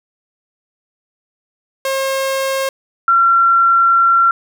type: tone pair in turn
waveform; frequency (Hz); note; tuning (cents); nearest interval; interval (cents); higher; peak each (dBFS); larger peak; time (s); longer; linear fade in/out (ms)
sawtooth / sine; 537 / 1364.9; C5 / F6; +45 / -40; octave + major third; 1615; second; -12 / -8; second; 1.85-2.69 / 3.08-4.31; second; 2
effects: none